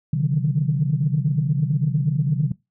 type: tone cluster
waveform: sine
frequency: 133.1 / 149 / 157.7 / 186.3 Hz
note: C3 / D3 / D#3 / F#3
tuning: +30 / +25 / +24 / +12 cents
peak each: -22 / -21 / -23 / -29 dBFS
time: 0.13-2.52 s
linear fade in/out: 5 ms
effects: noise-tail reverb RT60 0.2 s tail -21 dB re dry + tanh soft clip ceiling -8 dBFS